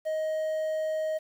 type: tone with quantisation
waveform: triangle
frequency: 627 Hz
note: D#5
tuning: 13 cents sharp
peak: -25 dBFS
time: 0.05-1.19 s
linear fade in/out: 20 ms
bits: 9
effects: none